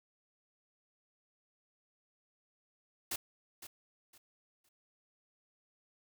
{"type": "noise with echo", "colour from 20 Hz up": "white", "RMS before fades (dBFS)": -37, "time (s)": [3.11, 3.16], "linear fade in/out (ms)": 5, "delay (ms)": 510, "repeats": 3, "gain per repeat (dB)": -12, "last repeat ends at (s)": 4.69, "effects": []}